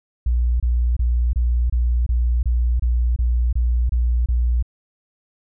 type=tone bursts; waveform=sine; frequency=59.9 Hz; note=A#1; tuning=48 cents sharp; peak=-15 dBFS; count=12; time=0.26-4.626 s; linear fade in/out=5 ms; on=340 ms; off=26 ms; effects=none